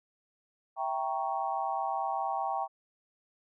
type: chord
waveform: sine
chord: E diminished seventh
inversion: none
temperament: equal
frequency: 659.3 / 784 / 932.3 / 1108.7 Hz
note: E5 / G5 / Bb5 / Db6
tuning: 0 / 0 / 0 / 0 cents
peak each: -38 / -32 / -36 / -37 dBFS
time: 0.76-2.68 s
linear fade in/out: 50 ms
effects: none